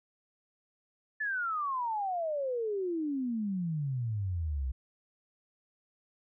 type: exponential sweep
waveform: sine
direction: down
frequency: 1760 to 62 Hz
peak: -30 dBFS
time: 1.2-4.72 s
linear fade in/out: 10 ms
effects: none